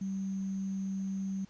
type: tone with sample-and-hold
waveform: sine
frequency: 193 Hz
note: G3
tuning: 27 cents flat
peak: -32 dBFS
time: 0.01-1.45 s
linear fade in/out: 5 ms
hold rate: 6300 Hz
effects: pink hiss -62 dBFS RMS until 1.49 s + resampled to 16000 Hz